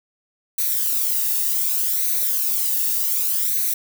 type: noise with flanger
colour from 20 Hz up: violet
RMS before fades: -21 dBFS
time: 0.58-3.74 s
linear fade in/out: 5 ms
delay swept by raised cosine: 0.48 to 1.1 ms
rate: 0.66 Hz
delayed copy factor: +0.6
effects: none